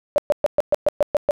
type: tone bursts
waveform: sine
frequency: 587.3 Hz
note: D5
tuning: in tune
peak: -12 dBFS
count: 9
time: 0.16-1.309 s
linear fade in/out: 0 ms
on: 21 ms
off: 120 ms
effects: none